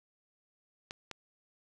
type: clicks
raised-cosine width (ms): 0.2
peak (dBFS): -23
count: 2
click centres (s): 0.909 / 1.113
effects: none